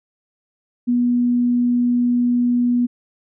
sine tone, 243.2 Hz, B3, 26 cents flat, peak -14 dBFS, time 0.87-2.87 s, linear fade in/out 20 ms, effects none

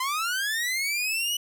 sawtooth linear sweep, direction up, 1009 to 2966 Hz, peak -22 dBFS, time 0-1.37 s, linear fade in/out 5 ms, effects none

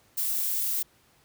violet noise, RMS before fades -28 dBFS, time 0.17-0.83 s, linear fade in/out 10 ms, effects pink hiss -62 dBFS RMS until 1.24 s + high-pass 60 Hz 12 dB/octave

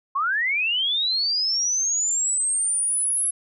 sine linear sweep, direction up, 1046.5 to 11000 Hz, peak -20 dBFS, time 0.15-3.31 s, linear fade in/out 10 ms, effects none

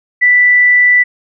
sine tone, 1975.5 Hz, B6, in tune, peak -5 dBFS, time 0.21-1.04 s, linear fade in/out 20 ms, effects none

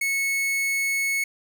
45% pulse tone, 2200 Hz, C#7, 14 cents flat, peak -22 dBFS, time 0.01-1.24 s, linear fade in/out 5 ms, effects none

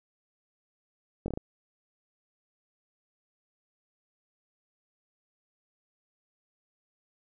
slowing click train, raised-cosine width 2 ms, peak -20 dBFS, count 5, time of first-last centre 1.26-1.374 s, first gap 21 ms, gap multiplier 1.21, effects none

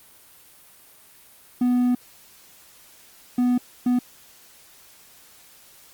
triangle tone bursts at uneven times, 246.9 Hz, B3, in tune, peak -15 dBFS, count 3, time 1.61-1.95 / 3.38-3.58 / 3.86-3.99 s, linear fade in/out 5 ms, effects white hiss -51 dBFS RMS until 5.93 s + Opus 32 kbps

